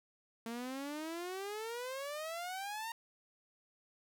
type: exponential sweep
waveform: sawtooth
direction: up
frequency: 225.9 to 932.3 Hz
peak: -36 dBFS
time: 0.46-2.92 s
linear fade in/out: 2 ms
effects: none